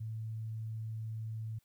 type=tone; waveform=sine; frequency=110.8 Hz; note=A2; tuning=13 cents sharp; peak=-37 dBFS; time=0-1.59 s; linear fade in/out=10 ms; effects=white hiss -75 dBFS RMS until 1.64 s